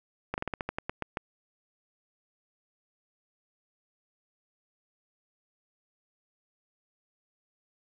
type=slowing click train; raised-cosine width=0.5 ms; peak=-16 dBFS; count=11; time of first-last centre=0.34-1.172 s; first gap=39 ms; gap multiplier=1.16; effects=none